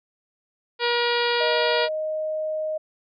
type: harmonic tone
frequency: 477.5 Hz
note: A#4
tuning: 42 cents sharp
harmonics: 1 / 2 / 3 / 4 / 5 / 6 / 7 / 8 / 9 / 10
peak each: -24 / -27 / -29 / -30 / -31 / -32 / -32 / -33 / -34 / -34 dBFS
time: 0.79-1.89 s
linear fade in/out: 50 ms
type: tone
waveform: sine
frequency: 622.3 Hz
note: D#5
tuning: in tune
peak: -24 dBFS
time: 1.4-2.78 s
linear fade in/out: 10 ms
effects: none